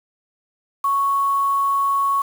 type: tone with quantisation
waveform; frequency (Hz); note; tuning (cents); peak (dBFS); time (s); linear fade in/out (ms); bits
sine; 1108.7; C#6; 0; -16; 0.84-2.22; 5; 6
effects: none